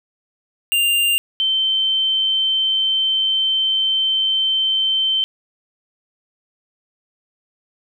square / sine tone pair in turn, 2794 / 3099 Hz, F7 / G7, 0 / -21 cents, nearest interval major second, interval 179 cents, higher second, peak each -15 dBFS, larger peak neither, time 0.72-1.18 / 1.4-5.24 s, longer second, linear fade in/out 0 ms, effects none

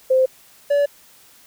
sine / triangle tone pair in turn, 520 / 573.3 Hz, C5 / D5, -11 / -42 cents, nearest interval major second, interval 169 cents, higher second, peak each -12 dBFS, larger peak neither, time 0.1-0.26 / 0.7-0.86 s, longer neither, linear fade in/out 10 ms, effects white hiss -50 dBFS RMS until 1.46 s

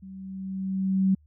sine tone with level ramp, 191 Hz, G3, 45 cents flat, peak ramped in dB -40 to -17 dBFS, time 0.02-1.15 s, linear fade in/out 10 ms, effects added 75 Hz sine -55 dBFS peak until 1.26 s

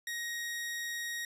sawtooth tone, 1882 Hz, A#6, 16 cents sharp, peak -32 dBFS, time 0.07-1.25 s, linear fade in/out 2 ms, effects resampled to 32000 Hz

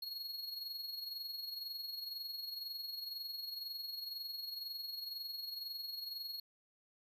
square tone with amplitude modulation, 4312 Hz, C#8, 49 cents flat, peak -40 dBFS, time 0.02-6.4 s, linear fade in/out 5 ms, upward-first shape sine, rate 22 Hz, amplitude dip 55%, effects none

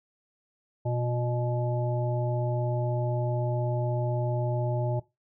harmonic tone with a mistuned harmonic, 122 Hz, B2, 21 cents flat, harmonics 1 / 3 / 5 / 7, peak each -27 / -35 / -33 / -38 dBFS, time 0.85-5 s, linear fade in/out 10 ms, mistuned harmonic 3, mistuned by -34 cents, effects noise-tail reverb RT60 0.2 s tail -17 dB re dry

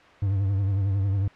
triangle tone with vibrato, 98.2 Hz, G2, 4 cents sharp, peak -19 dBFS, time 0.22-1.28 s, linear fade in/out 5 ms, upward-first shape triangle, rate 11 Hz, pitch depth 73 cents each way, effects white hiss -50 dBFS RMS until 1.35 s + low-pass 2000 Hz 12 dB/octave

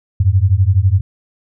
sine beating tone pair, 89.6 / 101.6 Hz, F2 / G#2, +45 / -38 cents, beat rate 12 Hz, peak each -12 dBFS, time 0.2-1.01 s, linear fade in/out 5 ms, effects none

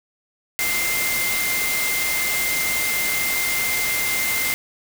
sine tone in noise, 2093 Hz, C7, in tune, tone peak -23 dBFS, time 0.59-4.54 s, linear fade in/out 0 ms, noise white, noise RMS -24 dBFS, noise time 0.59-4.54 s, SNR -2 dB, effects none

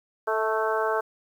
harmonic tone with a mistuned harmonic, 220 Hz, A3, in tune, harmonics 2 / 3 / 4 / 5 / 6 / 7, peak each -27 / -29 / -30 / -31 / -32 / -32 dBFS, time 0.27-1.01 s, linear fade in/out 10 ms, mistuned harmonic 3, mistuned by -19 cents, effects 9-bit

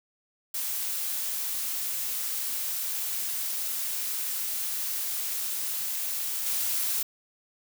blue noise with level steps, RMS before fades -31 / -28 dBFS, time 0.54-7.03 s, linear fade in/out 5 ms, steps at 6.46 s, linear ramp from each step 2 ms, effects none

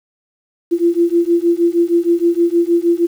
sine beating tone pair, 338.7 / 345.1 Hz, E4 / F4, +47 / -21 cents, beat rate 6.4 Hz, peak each -14 dBFS, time 0.71-3.07 s, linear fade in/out 20 ms, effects 7-bit

